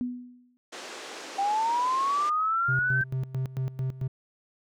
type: tone with exponential decay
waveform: sine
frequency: 246.9 Hz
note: B3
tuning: in tune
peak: -25 dBFS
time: 0.01-0.57 s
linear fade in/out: 0 ms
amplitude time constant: 120 ms
type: band-pass noise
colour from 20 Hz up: pink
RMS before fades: -41 dBFS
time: 0.72-2.3 s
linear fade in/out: 10 ms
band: 310 to 7500 Hz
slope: 24 dB/octave
type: linear sweep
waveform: sine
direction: up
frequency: 778 to 1568 Hz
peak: -23 dBFS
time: 1.38-3.04 s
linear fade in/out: 10 ms
type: tone with tremolo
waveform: triangle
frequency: 130.81 Hz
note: C3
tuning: in tune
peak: -24 dBFS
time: 2.68-4.08 s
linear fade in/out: 10 ms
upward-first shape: square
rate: 4.5 Hz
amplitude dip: 80%
effects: none